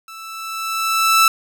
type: tone with level ramp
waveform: sawtooth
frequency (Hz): 1321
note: E6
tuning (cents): +3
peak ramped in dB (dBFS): -31 to -5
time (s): 0.08-1.28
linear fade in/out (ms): 2
effects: none